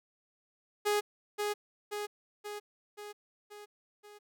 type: tone with echo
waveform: sawtooth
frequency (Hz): 415.3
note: G#4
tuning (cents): 0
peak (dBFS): -23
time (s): 0.85-1.01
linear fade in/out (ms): 20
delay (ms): 530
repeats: 6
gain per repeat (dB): -4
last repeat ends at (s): 4.19
effects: none